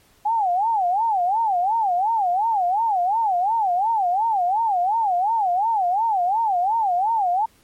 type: tone with vibrato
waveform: sine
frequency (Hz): 804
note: G5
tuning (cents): +44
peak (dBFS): -17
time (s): 0.25-7.46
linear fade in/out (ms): 10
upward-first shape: sine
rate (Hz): 2.8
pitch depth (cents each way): 240
effects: pink hiss -57 dBFS RMS until 7.63 s + MP3 64 kbps